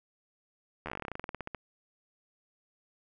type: slowing click train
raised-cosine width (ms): 0.5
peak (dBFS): -22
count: 21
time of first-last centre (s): 0.86-1.547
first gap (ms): 12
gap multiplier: 1.1
effects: none